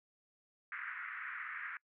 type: band-pass noise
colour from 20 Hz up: pink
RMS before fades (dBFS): -44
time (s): 0.72-1.77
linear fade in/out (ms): 2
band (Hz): 1300 to 2100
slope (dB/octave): 48
effects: noise-tail reverb RT60 0.1 s tail -25 dB re dry